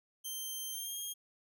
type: tone with pitch glide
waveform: 5% pulse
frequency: 3136 to 3237 Hz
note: G7 to G#7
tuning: 0 to -45 cents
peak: -31 dBFS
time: 0.24-1.14 s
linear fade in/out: 20 ms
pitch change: +55 cents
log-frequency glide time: 0.7-0.97 s
effects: none